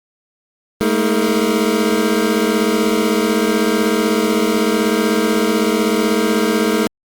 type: tone cluster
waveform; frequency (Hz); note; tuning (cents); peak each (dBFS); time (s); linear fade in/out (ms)
square; 210.6 / 226.6 / 317.1 / 415.9 / 456.8; G#3 / A#3 / D#4 / G#4 / A#4; +24 / -49 / +33 / +2 / -35; -21; 0.81-6.87; 0
effects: Opus 32 kbps